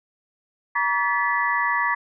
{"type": "tone cluster", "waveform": "sine", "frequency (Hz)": [951, 1144, 1730, 1971], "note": ["A#5", "D6", "A6", "B6"], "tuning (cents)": [34, -46, -30, -4], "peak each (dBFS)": -25, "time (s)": [0.75, 1.95], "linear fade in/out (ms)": 10, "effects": []}